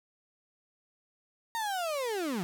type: linear sweep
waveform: 35% pulse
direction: down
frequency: 932.3 to 163.8 Hz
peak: -29 dBFS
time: 1.55-2.43 s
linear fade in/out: 0 ms
effects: none